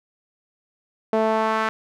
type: tone with band-pass filter sweep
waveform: sawtooth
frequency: 220 Hz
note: A3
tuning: in tune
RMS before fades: -21 dBFS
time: 1.13-1.69 s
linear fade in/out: 0 ms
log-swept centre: 580 to 1400 Hz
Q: 1.7
effects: none